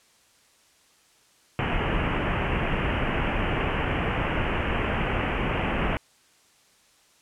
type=low-pass noise; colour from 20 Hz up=pink; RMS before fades=-26 dBFS; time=1.59-5.97 s; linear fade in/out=0 ms; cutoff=3000 Hz; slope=96 dB/octave; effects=white hiss -60 dBFS RMS until 7.21 s + low-pass 9000 Hz 12 dB/octave